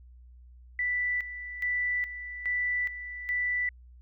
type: tone with tremolo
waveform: sine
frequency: 1975.5 Hz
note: B6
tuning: in tune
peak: -26 dBFS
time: 0.79-3.69 s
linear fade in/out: 2 ms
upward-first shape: square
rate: 1.2 Hz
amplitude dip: 70%
effects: added 61 Hz sine -49 dBFS peak until 4.01 s